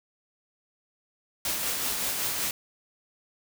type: noise with tremolo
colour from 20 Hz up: white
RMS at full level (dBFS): -28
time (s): 1.45-2.51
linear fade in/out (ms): 2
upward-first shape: triangle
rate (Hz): 5.3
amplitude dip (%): 35
effects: none